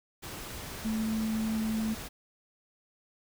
sine tone in noise, 220 Hz, A3, in tune, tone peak -28 dBFS, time 0.84-1.95 s, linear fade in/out 20 ms, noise pink, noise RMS -41 dBFS, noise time 0.22-2.09 s, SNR +10 dB, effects none

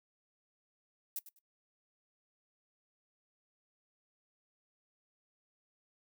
violet noise with echo, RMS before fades -38 dBFS, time 1.16-1.19 s, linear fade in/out 2 ms, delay 100 ms, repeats 2, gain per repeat -14 dB, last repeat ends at 1.39 s, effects noise-tail reverb RT60 0.1 s tail -19 dB re dry

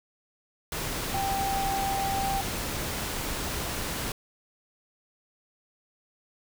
sine tone in noise, 784 Hz, G5, in tune, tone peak -27 dBFS, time 1.14-2.41 s, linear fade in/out 2 ms, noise pink, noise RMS -32 dBFS, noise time 0.72-4.12 s, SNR +2 dB, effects none

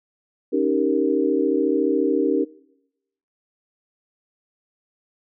sine chord, Eb dominant seventh, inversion third, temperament equal, 277.2 / 311.1 / 392 / 466.2 Hz, Db4 / Eb4 / G4 / Bb4, 0 / 0 / 0 / 0 cents, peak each -23 dBFS, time 0.52-2.45 s, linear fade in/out 20 ms, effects noise-tail reverb RT60 0.9 s tail -23 dB re dry

